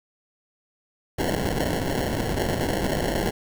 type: noise with sample-and-hold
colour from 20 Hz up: blue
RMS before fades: -25 dBFS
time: 1.18-3.31 s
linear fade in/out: 10 ms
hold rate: 1225 Hz
effects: none